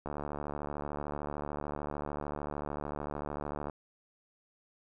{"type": "click train", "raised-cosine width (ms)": 1, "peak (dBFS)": -23, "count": 268, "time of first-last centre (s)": [0.06, 3.698], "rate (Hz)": 73.4, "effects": []}